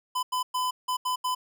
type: tone bursts at uneven times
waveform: square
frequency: 1008 Hz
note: B5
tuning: 35 cents sharp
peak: -26 dBFS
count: 6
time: 0.15-0.23 / 0.32-0.43 / 0.54-0.71 / 0.88-0.97 / 1.05-1.16 / 1.24-1.35 s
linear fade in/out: 10 ms
effects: none